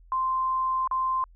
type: tone with dropouts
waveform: sine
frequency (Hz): 1043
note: C6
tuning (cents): -6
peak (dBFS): -23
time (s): 0.12-1.24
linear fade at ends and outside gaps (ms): 1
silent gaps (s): 0.875-0.912
effects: added 42 Hz sine -50 dBFS peak until 1.35 s